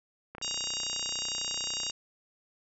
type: click train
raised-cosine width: 0.5 ms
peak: -27 dBFS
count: 49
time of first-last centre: 0.35-1.898 s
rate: 31 Hz
type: harmonic tone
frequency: 939 Hz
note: A#5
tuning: 12 cents sharp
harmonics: 3 / 4 / 5 / 6 / 7 / 8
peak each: -37 / -38 / -39 / -40 / -40 / -41 dBFS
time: 0.42-1.91 s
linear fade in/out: 5 ms
effects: none